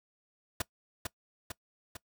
pink noise with echo, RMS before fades -31 dBFS, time 0.6-0.62 s, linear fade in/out 5 ms, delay 450 ms, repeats 3, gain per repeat -4 dB, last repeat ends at 1.97 s, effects noise-tail reverb RT60 0.1 s tail -22 dB re dry

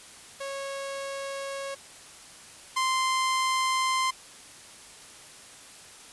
sawtooth tone pair in turn, 550 / 1042.8 Hz, C#5 / C6, -14 / -6 cents, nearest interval major seventh, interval 1108 cents, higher second, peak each -29 / -20 dBFS, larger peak second, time 0.4-1.75 / 2.76-4.11 s, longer neither, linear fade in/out 10 ms, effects white hiss -48 dBFS RMS until 6.12 s + resampled to 24000 Hz

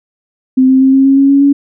sine tone with pitch steps, 259.6 / 262.6 / 265.7 / 268.8 / 271.9 / 275 / 278.2 / 281.5 Hz, C4 / C4 / C4 / C4 / C#4 / C#4 / C#4 / C#4, -13 / +6 / +27 / +47 / -33 / -14 / +6 / +27 cents, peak -4 dBFS, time 0.57-1.53 s, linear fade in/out 10 ms, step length 120 ms, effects none

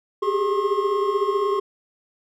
triangle tone cluster, 388.9 / 402.8 / 418.7 / 1075 Hz, G4 / G4 / G#4 / C6, -14 / +47 / +14 / +47 cents, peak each -23 dBFS, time 0.22-1.6 s, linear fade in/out 10 ms, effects none

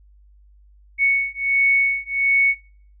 sine beating tone pair, 2217 / 2218.4 Hz, C#7 / C#7, 0 / +1 cents, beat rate 1.4 Hz, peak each -19 dBFS, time 0.98-2.55 s, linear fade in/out 50 ms, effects noise-tail reverb RT60 0.5 s tail -24 dB re dry + added 50 Hz sine -48 dBFS peak until 3 s

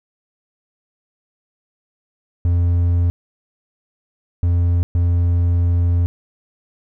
triangle tone bursts at uneven times, 86.8 Hz, F2, 10 cents flat, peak -11 dBFS, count 3, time 2.45-3.1 / 4.43-4.83 / 4.95-6.06 s, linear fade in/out 0 ms, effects none

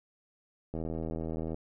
click train, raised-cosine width 2 ms, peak -23 dBFS, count 66, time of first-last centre 0.74-1.544 s, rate 80.8 Hz, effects none

